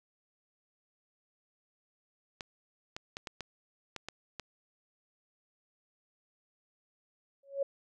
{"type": "clicks", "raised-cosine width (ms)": 0.2, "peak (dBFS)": -22, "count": 8, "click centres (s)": [2.408, 2.965, 3.169, 3.272, 3.407, 3.963, 4.086, 4.397]}
{"type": "tone with exponential growth", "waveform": "sine", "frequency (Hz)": 554.4, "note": "C#5", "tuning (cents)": 0, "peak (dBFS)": -25, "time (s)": [7.43, 7.63], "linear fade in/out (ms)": 5, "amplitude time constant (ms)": 42}
{"effects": []}